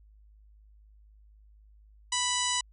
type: harmonic tone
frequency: 987.8 Hz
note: B5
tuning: in tune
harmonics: 1 / 2 / 3 / 4 / 5 / 6 / 7 / 8 / 9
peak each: -33 / -36 / -33 / -35 / -39 / -36 / -36 / -36 / -38 dBFS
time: 2.12-2.61 s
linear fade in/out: 5 ms
effects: added 52 Hz sine -54 dBFS peak until 2.72 s